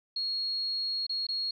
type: tone with dropouts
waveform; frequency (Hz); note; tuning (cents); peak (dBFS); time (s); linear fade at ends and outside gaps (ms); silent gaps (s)
sine; 4300; C8; +47; -29; 0.16-1.51; 5; 1.067-1.094 / 1.268-1.287
effects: none